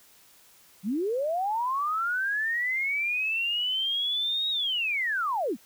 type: linear two-way sweep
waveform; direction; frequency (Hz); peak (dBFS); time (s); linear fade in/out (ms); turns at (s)
sine; up then down; 174.61 to 3809 to 174.61; -25; 0.83-5.57; 50; 4.5
effects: white hiss -57 dBFS RMS until 5.65 s